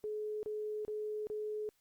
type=tone bursts; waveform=sine; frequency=425.5 Hz; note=G#4; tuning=42 cents sharp; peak=-36 dBFS; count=4; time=0.04-1.69 s; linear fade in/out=0 ms; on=390 ms; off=30 ms; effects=white hiss -75 dBFS RMS until 1.8 s + Opus 48 kbps